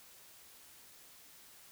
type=silence; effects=white hiss -58 dBFS RMS until 1.71 s